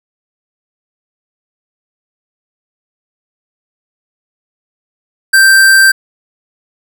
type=tone; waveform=square; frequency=1568 Hz; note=G6; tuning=in tune; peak=-4 dBFS; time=5.33-5.92 s; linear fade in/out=10 ms; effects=none